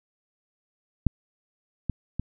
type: clicks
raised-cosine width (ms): 5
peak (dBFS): -7 / -14 / -16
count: 3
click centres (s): 1.067 / 1.897 / 2.196
effects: none